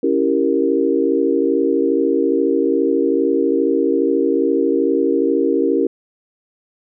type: chord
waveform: sine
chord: C# diminished seventh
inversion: none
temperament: equal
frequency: 277.2 / 329.6 / 392 / 466.2 Hz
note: C#4 / E4 / G4 / Bb4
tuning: 0 / 0 / 0 / 0 cents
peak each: -19 dBFS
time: 0.03-5.87 s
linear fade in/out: 5 ms
effects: none